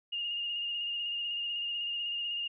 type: tone with vibrato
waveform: sine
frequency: 2832 Hz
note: F7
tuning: 23 cents sharp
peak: -32 dBFS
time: 0.12-2.48 s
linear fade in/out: 10 ms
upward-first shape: square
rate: 16 Hz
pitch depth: 19 cents each way
effects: none